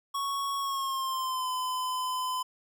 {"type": "tone with pitch glide", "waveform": "square", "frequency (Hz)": [1108.7, 1016.7], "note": ["C#6", "B5"], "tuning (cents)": [0, 50], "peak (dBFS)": -30, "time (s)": [0.14, 2.43], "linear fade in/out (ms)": 10, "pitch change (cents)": -150, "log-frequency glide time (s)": [0.59, 1.49], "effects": []}